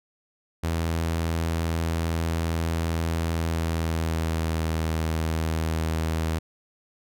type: tone with pitch glide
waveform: sawtooth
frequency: 82.41 to 80.43 Hz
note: E2 to E2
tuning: 0 to -42 cents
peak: -20 dBFS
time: 0.63-6.39 s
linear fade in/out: 10 ms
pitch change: -42 cents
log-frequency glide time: 3.37-4.72 s
effects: none